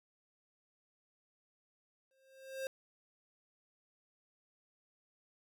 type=tone with exponential growth; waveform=square; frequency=532 Hz; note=C5; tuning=29 cents sharp; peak=-36 dBFS; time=2.11-2.67 s; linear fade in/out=1 ms; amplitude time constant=120 ms; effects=none